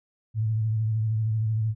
sine tone with vibrato, 110 Hz, A2, in tune, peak -22 dBFS, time 0.34-1.75 s, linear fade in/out 50 ms, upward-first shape sine, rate 13 Hz, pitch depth 43 cents each way, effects none

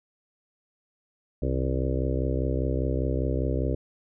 harmonic tone, 65 Hz, C2, 11 cents flat, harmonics 1 / 2 / 4 / 5 / 6 / 7 / 8 / 9, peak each -27 / -30 / -33 / -34 / -35 / -35 / -36 / -37 dBFS, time 1.42-3.75 s, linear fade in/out 5 ms, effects none

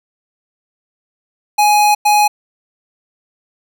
square tone bursts at uneven times, 835 Hz, G#5, 9 cents sharp, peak -9 dBFS, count 2, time 1.58-1.95 / 2.05-2.28 s, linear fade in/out 10 ms, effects none

